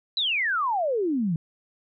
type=exponential sweep; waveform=sine; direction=down; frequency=4057 to 153.9 Hz; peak=-22 dBFS; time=0.17-1.36 s; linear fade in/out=2 ms; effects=none